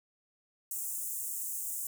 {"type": "high-pass noise", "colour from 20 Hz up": "pink", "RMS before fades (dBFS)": -37, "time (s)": [0.71, 1.87], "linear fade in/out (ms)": 2, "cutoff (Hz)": 7100, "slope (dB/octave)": 48, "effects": []}